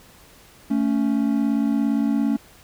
triangle tone pair together, 221.6 / 279 Hz, A3 / C#4, +13 / +11 cents, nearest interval major third, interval 398 cents, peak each -19 dBFS, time 0.7-2.37 s, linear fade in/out 10 ms, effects pink hiss -50 dBFS RMS until 2.63 s

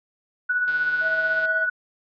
sine tone with tremolo, 1475 Hz, F#6, 6 cents flat, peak -18 dBFS, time 0.49-1.7 s, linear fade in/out 10 ms, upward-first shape sine, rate 16 Hz, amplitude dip 45%
click train, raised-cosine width 0.2 ms, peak -24 dBFS, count 121, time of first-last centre 0.68-1.454 s, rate 155 Hz
triangle tone, 645 Hz, E5, 38 cents flat, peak -27 dBFS, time 1-1.67 s, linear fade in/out 50 ms
effects resampled to 11025 Hz

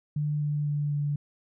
sine tone with pitch steps, 148.8 / 147.69 / 146.58 / 145.49 Hz, D3 / D3 / D3 / D3, +23 / +10 / -3 / -16 cents, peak -25 dBFS, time 0.16-1.16 s, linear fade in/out 5 ms, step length 250 ms, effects none

